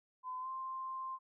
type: tone with pitch glide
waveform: sine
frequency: 1018 to 1049 Hz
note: C6 to C6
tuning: -48 to +4 cents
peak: -39 dBFS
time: 0.23-1.19 s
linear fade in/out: 50 ms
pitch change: +52 cents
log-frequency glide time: 0.4-0.48 s
effects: none

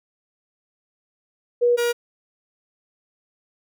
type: tone pair in turn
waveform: sine / 45% pulse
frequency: 482.3 / 476.5 Hz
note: B4 / A#4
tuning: -41 / +38 cents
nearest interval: unison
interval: 21 cents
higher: first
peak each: -14 / -19 dBFS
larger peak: first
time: 1.61-1.77 / 1.77-1.93 s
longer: neither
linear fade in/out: 20 ms
effects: none

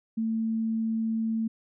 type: tone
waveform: sine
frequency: 223.7 Hz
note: A3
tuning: 29 cents sharp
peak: -25 dBFS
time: 0.17-1.48 s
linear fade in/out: 10 ms
effects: none

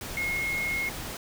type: tone in noise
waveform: sine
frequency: 2158 Hz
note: C#7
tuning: 47 cents flat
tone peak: -27 dBFS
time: 0.17-0.89 s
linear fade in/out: 2 ms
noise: pink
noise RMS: -37 dBFS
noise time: 0.01-1.17 s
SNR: +7 dB
effects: none

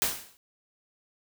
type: noise with exponential decay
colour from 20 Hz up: white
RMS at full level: -23 dBFS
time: 0.02-0.37 s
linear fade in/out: 0 ms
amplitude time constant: 74 ms
effects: none

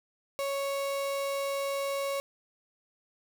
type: tone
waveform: 35% pulse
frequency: 554.4 Hz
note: C#5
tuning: in tune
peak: -28 dBFS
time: 0.39-2.2 s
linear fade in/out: 0 ms
effects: none

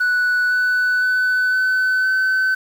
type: tone with pitch steps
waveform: sine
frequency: 1480 / 1491.2 / 1502.4 / 1513.7 / 1525.1 Hz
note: F#6 / F#6 / F#6 / F#6 / G6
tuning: 0 / +13 / +26 / +39 / -48 cents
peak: -12 dBFS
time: 0-2.55 s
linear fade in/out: 10 ms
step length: 510 ms
effects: tanh soft clip ceiling -14 dBFS + 7-bit

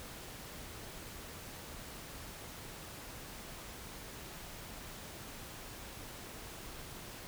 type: silence
effects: pink hiss -48 dBFS RMS until 7.27 s

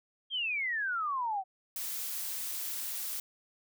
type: exponential sweep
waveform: sine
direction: down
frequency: 3269 to 740 Hz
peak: -30 dBFS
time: 0.3-1.44 s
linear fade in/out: 50 ms
type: noise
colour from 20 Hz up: blue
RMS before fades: -37 dBFS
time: 1.76-3.2 s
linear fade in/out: 2 ms
effects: none

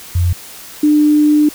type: tone pair in turn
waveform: sine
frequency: 87.9 / 299.3 Hz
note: F2 / D4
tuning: +12 / +33 cents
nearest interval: octave + major sixth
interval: 2121 cents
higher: second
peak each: -10 / -7 dBFS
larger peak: second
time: 0.15-0.33 / 0.83-1.49 s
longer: second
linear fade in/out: 5 ms
effects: white hiss -34 dBFS RMS until 1.54 s

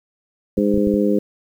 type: harmonic tone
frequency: 102.7 Hz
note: G#2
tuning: 19 cents flat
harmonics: 2 / 3 / 4 / 5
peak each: -18 / -20 / -21 / -22 dBFS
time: 0.57-1.19 s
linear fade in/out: 5 ms
type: clicks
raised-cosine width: 5 ms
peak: -16 dBFS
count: 5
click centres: 0.586 / 0.742 / 0.777 / 0.872 / 0.94 s
effects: 8-bit

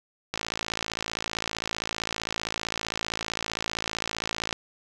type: click train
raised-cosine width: 0.2 ms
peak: -11 dBFS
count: 233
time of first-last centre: 0.34-4.528 s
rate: 55.4 Hz
effects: none

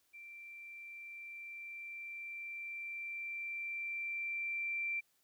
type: tone with level ramp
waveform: sine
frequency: 2352 Hz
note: D7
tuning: 2 cents sharp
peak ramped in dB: -49 to -34 dBFS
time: 0.13-5.01 s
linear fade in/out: 20 ms
effects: white hiss -75 dBFS RMS until 5.23 s

